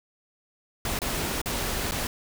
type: noise with dropouts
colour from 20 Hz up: pink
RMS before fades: -29 dBFS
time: 0.85-2.07 s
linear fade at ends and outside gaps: 2 ms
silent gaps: 0.99-1.017 / 1.416-1.458 / 1.911-1.919 s
effects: none